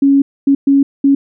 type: tone bursts at uneven times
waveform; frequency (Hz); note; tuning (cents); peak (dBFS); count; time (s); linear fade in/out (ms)
sine; 277.2; C#4; 0; -6; 4; 0.02-0.22 / 0.47-0.55 / 0.67-0.83 / 1.04-1.15; 5
effects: none